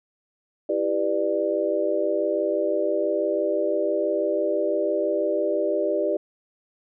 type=chord; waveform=sine; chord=E minor seventh; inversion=none; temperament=just; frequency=329.6 / 395.6 / 494.4 / 593.3 Hz; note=E4 / G4 / B4 / D5; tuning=0 / +16 / +2 / +18 cents; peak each=-28 / -26 / -29 / -24 dBFS; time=0.69-6.17 s; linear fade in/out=5 ms; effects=none